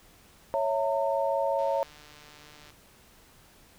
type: chord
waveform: sine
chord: A# diminished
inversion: first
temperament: equal with one note detuned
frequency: 554.4 / 659.3 / 911 Hz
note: C#5 / E5 / A#5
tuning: 0 / 0 / -40 cents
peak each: -27 / -30 / -30 dBFS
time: 0.54-1.83 s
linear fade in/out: 0 ms
type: click train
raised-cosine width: 0.2 ms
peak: -34 dBFS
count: 167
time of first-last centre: 1.59-2.704 s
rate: 149 Hz
effects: pink hiss -57 dBFS RMS until 3.78 s